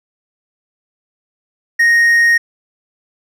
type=tone; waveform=triangle; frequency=1864.7 Hz; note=A#6; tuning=in tune; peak=-6 dBFS; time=1.79-2.38 s; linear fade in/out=10 ms; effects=none